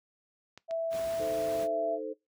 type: clicks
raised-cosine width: 0.2 ms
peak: -29 dBFS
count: 3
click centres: 0.576 / 0.71 / 0.93 s
type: tone with pitch glide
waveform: sine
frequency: 659.3 to 666.6 Hz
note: E5 to E5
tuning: 0 to +19 cents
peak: -28 dBFS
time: 0.68-1.99 s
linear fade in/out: 50 ms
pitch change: +19 cents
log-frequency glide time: 0.96-1.6 s
type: noise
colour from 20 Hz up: pink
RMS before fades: -44 dBFS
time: 0.9-1.68 s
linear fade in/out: 50 ms
type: chord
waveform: sine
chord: A diminished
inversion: second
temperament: equal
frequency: 311.1 / 440 / 523.3 Hz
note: Eb4 / A4 / C5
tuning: 0 / 0 / 0 cents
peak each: -41 / -36 / -39 dBFS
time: 1.19-2.14 s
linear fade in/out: 20 ms
effects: noise-tail reverb RT60 0.2 s tail -21 dB re dry + high-pass 80 Hz 12 dB/octave